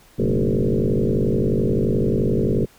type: tone with frequency modulation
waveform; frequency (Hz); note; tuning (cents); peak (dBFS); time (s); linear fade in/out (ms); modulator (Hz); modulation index
sine; 120.6; B2; -41; -16; 0.18-2.66; 20; 51.5; 6.9
effects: pink hiss -52 dBFS RMS until 2.78 s